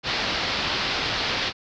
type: low-pass noise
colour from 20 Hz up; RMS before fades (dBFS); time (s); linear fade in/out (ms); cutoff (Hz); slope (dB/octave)
white; -26; 0.03-1.53; 50; 4900; 48
effects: none